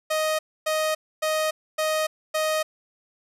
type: tone bursts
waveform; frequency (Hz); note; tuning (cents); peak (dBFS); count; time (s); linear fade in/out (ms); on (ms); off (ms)
sawtooth; 624; D#5; +5; -18; 5; 0.1-2.63; 10; 290; 270
effects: resampled to 32000 Hz + 10-bit